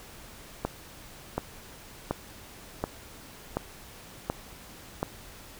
click train, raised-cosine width 1 ms, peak -13 dBFS, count 7, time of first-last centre 0.65-5.03 s, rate 1.37 Hz, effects pink hiss -48 dBFS RMS until 5.59 s

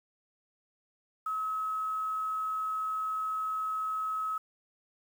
sine tone with quantisation, 1283 Hz, E6, 47 cents flat, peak -30 dBFS, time 1.26-4.38 s, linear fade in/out 5 ms, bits 9, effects none

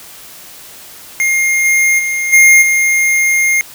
square tone with level steps, 2127 Hz, C7, 28 cents sharp, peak -11 / -9 / -15 / -4 / -10 dBFS, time 1.2-3.61 s, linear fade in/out 0 ms, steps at 1.64 / 1.98 / 2.32 / 2.61 s, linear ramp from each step 20 ms, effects white hiss -35 dBFS RMS until 3.74 s

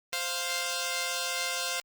5% pulse tone pair together, 523.3 / 698.5 Hz, C5 / F5, 0 / 0 cents, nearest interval perfect fourth, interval 500 cents, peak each -21 dBFS, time 0.13-1.8 s, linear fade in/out 0 ms, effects Opus 32 kbps

